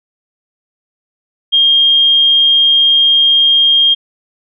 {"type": "tone", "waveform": "sine", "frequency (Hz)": 3222, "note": "G7", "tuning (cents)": 47, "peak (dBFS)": -6, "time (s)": [1.52, 3.95], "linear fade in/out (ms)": 20, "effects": []}